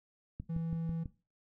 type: click train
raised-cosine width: 5 ms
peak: -28 dBFS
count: 5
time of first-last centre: 0.4-1.058 s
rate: 6.08 Hz
type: tone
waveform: triangle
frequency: 164.81 Hz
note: E3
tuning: in tune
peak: -32 dBFS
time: 0.49-1.04 s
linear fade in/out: 10 ms
effects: noise-tail reverb RT60 0.3 s tail -17 dB re dry